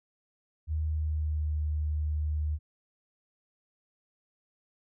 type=tone with pitch glide; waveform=sine; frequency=77.78 to 75.96 Hz; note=D#2 to D#2; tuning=0 to -41 cents; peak=-27 dBFS; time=0.67-2.59 s; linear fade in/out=50 ms; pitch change=-41 cents; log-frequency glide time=0.81-1.55 s; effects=none